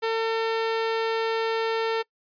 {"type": "tone", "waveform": "sawtooth", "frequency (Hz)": 450, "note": "A4", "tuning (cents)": 39, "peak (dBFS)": -19, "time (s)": [0.02, 2.03], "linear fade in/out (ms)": 20, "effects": ["noise-tail reverb RT60 0.1 s tail -24 dB re dry", "resampled to 11025 Hz"]}